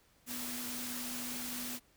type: tone in noise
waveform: sine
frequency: 245.2 Hz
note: B3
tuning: 12 cents flat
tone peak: -44 dBFS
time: 0.26-1.8 s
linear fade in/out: 50 ms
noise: white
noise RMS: -41 dBFS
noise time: 0.26-1.8 s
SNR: -6 dB
effects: pink hiss -68 dBFS RMS until 1.96 s